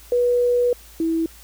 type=tone pair in turn; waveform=sine; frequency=487.1 / 326.8 Hz; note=B4 / E4; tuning=-24 / -15 cents; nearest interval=perfect fifth; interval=691 cents; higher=first; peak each=-15 / -18 dBFS; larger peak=first; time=0.12-0.73 / 1-1.26 s; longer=first; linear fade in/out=2 ms; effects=added 56 Hz sine -46 dBFS peak until 1.43 s + white hiss -47 dBFS RMS until 1.43 s